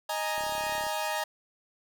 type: chord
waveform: sawtooth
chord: D# suspended fourth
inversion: none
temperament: equal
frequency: 622.3 / 830.6 / 932.3 Hz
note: D#5 / G#5 / A#5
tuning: 0 / 0 / 0 cents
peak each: -30 dBFS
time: 0.09-1.24 s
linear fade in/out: 5 ms
type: click train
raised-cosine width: 2 ms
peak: -34 dBFS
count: 18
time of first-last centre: 0.38-0.867 s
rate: 34.9 Hz
effects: none